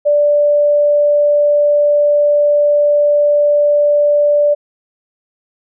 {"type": "tone", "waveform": "sine", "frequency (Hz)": 586, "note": "D5", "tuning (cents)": -4, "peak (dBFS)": -8, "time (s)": [0.05, 4.55], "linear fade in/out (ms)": 20, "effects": []}